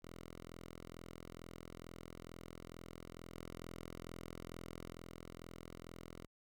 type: tone with level steps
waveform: 5% pulse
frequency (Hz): 42.24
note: E1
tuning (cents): +43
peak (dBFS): -39 / -36 / -39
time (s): 0.02-6.27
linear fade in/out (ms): 20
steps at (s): 3.35 / 4.92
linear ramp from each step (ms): 10
effects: none